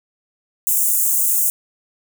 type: high-pass noise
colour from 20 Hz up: white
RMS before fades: -17 dBFS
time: 0.67-1.5 s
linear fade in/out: 0 ms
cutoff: 6900 Hz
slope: 48 dB/octave
effects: none